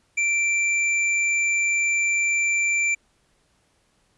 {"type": "tone", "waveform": "square", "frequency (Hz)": 2349, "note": "D7", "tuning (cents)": 0, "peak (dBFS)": -20, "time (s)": [0.17, 2.95], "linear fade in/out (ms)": 10, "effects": ["pink hiss -65 dBFS RMS until 4.17 s", "resampled to 24000 Hz"]}